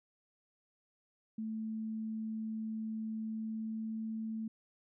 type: tone with pitch glide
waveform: sine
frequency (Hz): 220 to 221.3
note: A3 to A3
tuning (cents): 0 to +10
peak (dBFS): -36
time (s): 1.38-4.48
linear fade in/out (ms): 5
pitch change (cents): +10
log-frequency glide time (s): 3.22-4.06
effects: none